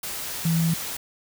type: tone in noise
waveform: sine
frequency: 164.81 Hz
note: E3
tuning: in tune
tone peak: -19 dBFS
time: 0.45-0.74 s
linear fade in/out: 5 ms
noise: white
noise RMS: -32 dBFS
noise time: 0.03-0.97 s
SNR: +10 dB
effects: none